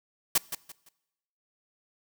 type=noise with echo; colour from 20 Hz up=white; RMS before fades=-22 dBFS; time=0.35-0.38 s; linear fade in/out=5 ms; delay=170 ms; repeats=3; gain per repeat=-11 dB; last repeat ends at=0.89 s; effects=noise-tail reverb RT60 1.0 s tail -23 dB re dry